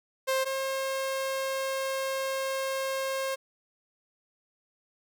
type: tone pair in turn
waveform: sawtooth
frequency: 528 / 535.1 Hz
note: C5 / C5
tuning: +16 / +39 cents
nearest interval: unison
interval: 23 cents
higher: second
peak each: -21 / -25 dBFS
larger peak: first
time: 0.27-0.45 / 0.45-3.36 s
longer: second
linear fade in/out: 20 ms
effects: none